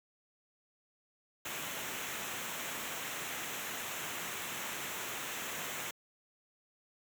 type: noise with comb filter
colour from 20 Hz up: pink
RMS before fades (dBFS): -40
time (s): 1.45-5.91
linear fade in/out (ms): 5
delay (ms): 0.21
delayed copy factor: -0.6
effects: high-pass 150 Hz 12 dB/octave